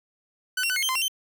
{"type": "tone with pitch steps", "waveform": "sawtooth", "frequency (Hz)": [1503, 2739, 1500, 2157, 3136, 1037, 2741, 3102], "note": ["F#6", "F7", "F#6", "C#7", "G7", "C6", "F7", "G7"], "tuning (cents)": [27, -34, 23, -48, 0, -16, -33, -19], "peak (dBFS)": -20, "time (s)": [0.57, 1.082], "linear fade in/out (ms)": 5, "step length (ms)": 64, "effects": []}